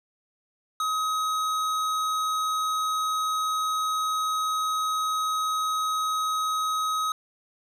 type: tone with hard clipping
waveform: sine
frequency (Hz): 1267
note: D#6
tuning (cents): +31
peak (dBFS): -26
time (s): 0.8-7.12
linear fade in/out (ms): 2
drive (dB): 14
effects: none